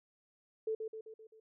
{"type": "tone with echo", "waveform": "sine", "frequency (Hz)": 440, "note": "A4", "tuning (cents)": 0, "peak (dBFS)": -32, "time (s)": [0.67, 0.75], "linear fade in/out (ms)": 5, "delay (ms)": 130, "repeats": 5, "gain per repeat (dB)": -5, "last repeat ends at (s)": 1.4, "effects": []}